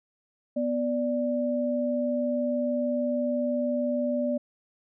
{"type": "tone pair together", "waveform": "sine", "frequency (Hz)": [246.7, 587], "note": ["B3", "D5"], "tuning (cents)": [-2, -1], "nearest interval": "octave + minor third", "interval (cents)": 1501, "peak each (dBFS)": [-27, -27], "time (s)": [0.56, 4.38], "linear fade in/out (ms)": 10, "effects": []}